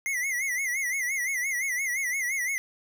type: tone with vibrato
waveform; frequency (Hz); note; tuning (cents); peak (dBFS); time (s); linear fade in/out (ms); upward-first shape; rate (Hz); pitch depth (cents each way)
square; 2061; C7; -27; -27; 0.06-2.58; 0; sine; 5.8; 120
effects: none